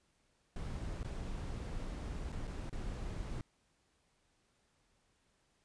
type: noise with dropouts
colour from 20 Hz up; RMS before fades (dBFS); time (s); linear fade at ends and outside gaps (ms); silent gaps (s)
brown; -41; 0.56-3.41; 1; 1.031-1.046 / 2.32-2.325 / 2.471-2.476 / 2.695-2.728
effects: pink hiss -75 dBFS RMS until 5.64 s + resampled to 22050 Hz